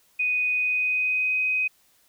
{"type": "tone with pitch glide", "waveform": "sine", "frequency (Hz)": [2489, 2514], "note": ["D#7", "D#7"], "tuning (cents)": [0, 17], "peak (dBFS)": -21, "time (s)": [0.19, 1.68], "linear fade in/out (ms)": 10, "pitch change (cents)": 17, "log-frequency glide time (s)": [0.52, 1.39], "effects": ["white hiss -62 dBFS RMS until 2.08 s"]}